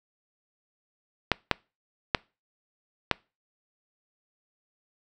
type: clicks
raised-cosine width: 0.3 ms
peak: -4 dBFS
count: 4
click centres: 1.317 / 1.513 / 2.148 / 3.113 s
effects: noise-tail reverb RT60 0.3 s tail -25 dB re dry